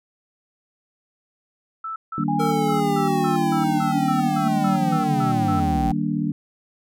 sine tone bursts, 1318.5 Hz, E6, in tune, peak -27 dBFS, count 14, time 1.84-5.6 s, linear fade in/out 5 ms, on 120 ms, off 160 ms
sine chord, Eb major seventh, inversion none, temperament just, 155.56 / 194.45 / 233.3 / 291.7 Hz, Eb3 / G3 / Bb3 / D4, 0 / -14 / +2 / -12 cents, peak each -26 dBFS, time 2.18-6.32 s, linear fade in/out 2 ms
sine tone with pitch glide, 820 to 774.4 Hz, G#5 to G5, -22 to -21 cents, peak -23 dBFS, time 2.28-5.92 s, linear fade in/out 5 ms, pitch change -99 cents, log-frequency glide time 2.39-4.17 s
square linear sweep, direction down, 463.8 to 51.91 Hz, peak -25 dBFS, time 2.39-5.92 s, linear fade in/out 10 ms
effects none

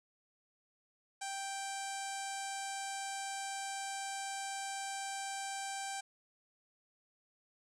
sawtooth tone with low-pass filter, 784 Hz, G5, in tune, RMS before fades -41 dBFS, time 1.21-6.01 s, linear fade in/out 10 ms, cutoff 8100 Hz, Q 3.8, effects none

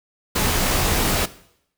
pink noise with comb filter, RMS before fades -20 dBFS, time 0.35-1.26 s, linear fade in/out 10 ms, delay 18 ms, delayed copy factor -0.5, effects noise-tail reverb RT60 0.7 s tail -17 dB re dry

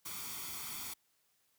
white noise with comb filter, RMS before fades -43 dBFS, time 0.05-0.94 s, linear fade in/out 10 ms, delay 0.88 ms, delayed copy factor +0.65, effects white hiss -75 dBFS RMS until 1.58 s + high-pass 60 Hz 12 dB/octave

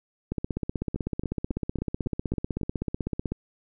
two click trains, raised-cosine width 3 ms, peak -19 / -15 dBFS, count 7 / 49, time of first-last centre 0.96-2.613 / 0.32-3.32 s, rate 3.63 / 16 Hz, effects none

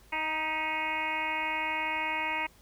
harmonic tone with a mistuned harmonic, 312.6 Hz, D#4, 8 cents sharp, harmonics 1 / 2 / 3 / 4 / 5 / 6 / 7 / 8 / 9, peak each -44 / -43 / -33 / -44 / -45 / -39 / -34 / -36 / -43 dBFS, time 0.12-2.47 s, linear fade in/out 10 ms, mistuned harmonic 6, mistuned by +43 cents, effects added 50 Hz sine -60 dBFS peak until 2.61 s + pink hiss -60 dBFS RMS until 2.61 s

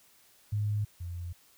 sine tone pair in turn, 104.6 / 87.05 Hz, G#2 / F2, +13 / -5 cents, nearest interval minor third, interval 318 cents, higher first, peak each -27 / -35 dBFS, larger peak first, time 0.52-0.85 / 1-1.33 s, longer neither, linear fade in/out 10 ms, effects white hiss -62 dBFS RMS until 1.57 s

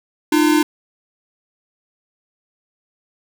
square tone pair together, 302.8 / 341 Hz, D#4 / F4, -47 / -41 cents, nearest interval major second, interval 206 cents, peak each -14 / -18 dBFS, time 0.32-0.63 s, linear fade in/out 5 ms, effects none

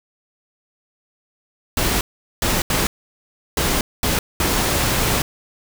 pink noise bursts at uneven times, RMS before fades -19 dBFS, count 6, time 1.77-2.01 / 2.42-2.62 / 2.7-2.87 / 3.57-3.81 / 4.03-4.19 / 4.4-5.22 s, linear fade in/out 2 ms, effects none

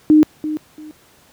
sine tone with echo, 306.6 Hz, D#4, 25 cents flat, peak -6 dBFS, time 0.1-0.23 s, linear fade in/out 0 ms, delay 340 ms, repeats 2, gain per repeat -13 dB, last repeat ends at 0.91 s, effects pink hiss -51 dBFS RMS until 1.32 s + high-pass 80 Hz 12 dB/octave

